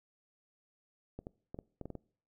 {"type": "clicks", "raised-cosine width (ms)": 2, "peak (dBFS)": -29, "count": 8, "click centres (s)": [1.19, 1.269, 1.545, 1.589, 1.813, 1.856, 1.903, 1.953], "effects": ["noise-tail reverb RT60 0.5 s tail -23 dB re dry"]}